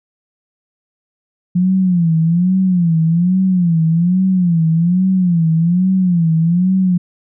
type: tone with vibrato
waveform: sine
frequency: 174.61 Hz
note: F3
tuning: in tune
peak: -10 dBFS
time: 1.55-6.98 s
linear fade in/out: 10 ms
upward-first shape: sine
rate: 1.2 Hz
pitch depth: 140 cents each way
effects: none